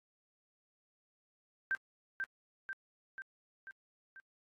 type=tone with echo; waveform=sine; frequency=1566 Hz; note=G6; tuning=2 cents flat; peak=-30 dBFS; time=1.71-1.75 s; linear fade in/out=0 ms; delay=490 ms; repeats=5; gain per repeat=-4 dB; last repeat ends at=4.2 s; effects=AAC 32 kbps